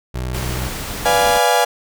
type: tone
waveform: 25% pulse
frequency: 62.7 Hz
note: B1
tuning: 27 cents sharp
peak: -18 dBFS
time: 0.14-0.69 s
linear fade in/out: 10 ms
type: noise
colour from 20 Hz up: pink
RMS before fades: -27 dBFS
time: 0.33-1.39 s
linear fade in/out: 20 ms
type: chord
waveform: 35% pulse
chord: B diminished seventh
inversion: none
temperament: equal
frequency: 493.9 / 587.3 / 698.5 / 830.6 Hz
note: B4 / D5 / F5 / Ab5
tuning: 0 / 0 / 0 / 0 cents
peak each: -17 / -19 / -16 / -15 dBFS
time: 1.05-1.65 s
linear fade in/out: 10 ms
effects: none